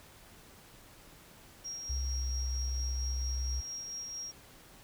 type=tone with tremolo; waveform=sine; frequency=5610 Hz; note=F8; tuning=7 cents sharp; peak=-37 dBFS; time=1.64-4.32 s; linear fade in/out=20 ms; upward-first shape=sine; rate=4.4 Hz; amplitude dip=30%
type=tone with pitch glide; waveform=sine; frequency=64.7 to 63 Hz; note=C2 to B1; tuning=-19 to +35 cents; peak=-31 dBFS; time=1.89-3.61 s; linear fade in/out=10 ms; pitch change=-46 cents; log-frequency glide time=2.04-2.23 s
effects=tanh soft clip ceiling -23 dBFS + pink hiss -56 dBFS RMS until 4.83 s